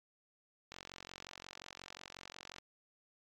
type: click train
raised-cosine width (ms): 0.2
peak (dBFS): -29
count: 86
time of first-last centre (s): 0.72-2.584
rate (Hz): 45.6
effects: AAC 64 kbps